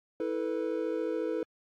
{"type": "chord", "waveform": "triangle", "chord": "E suspended fourth", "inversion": "none", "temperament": "equal with one note detuned", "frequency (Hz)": [325.3, 440, 493.9], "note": ["E4", "A4", "B4"], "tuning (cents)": [-23, 0, 0], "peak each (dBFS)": -32, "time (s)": [0.2, 1.43], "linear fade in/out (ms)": 2, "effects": ["AAC 64 kbps"]}